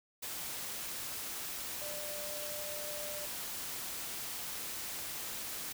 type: tone in noise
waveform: sine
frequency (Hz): 595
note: D5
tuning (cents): +22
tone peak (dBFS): -44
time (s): 1.81-3.26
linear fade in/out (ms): 10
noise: white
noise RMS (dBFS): -41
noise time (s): 0.22-5.73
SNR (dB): -6
effects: none